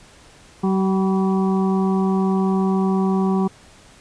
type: harmonic tone with a mistuned harmonic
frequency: 190.7 Hz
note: G3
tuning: 47 cents flat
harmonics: 1 / 2 / 4 / 5 / 6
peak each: -17 / -23 / -29 / -31 / -33 dBFS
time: 0.63-3.48 s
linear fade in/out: 10 ms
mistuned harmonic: 5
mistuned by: +43 cents
effects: pink hiss -48 dBFS RMS until 4 s + resampled to 22050 Hz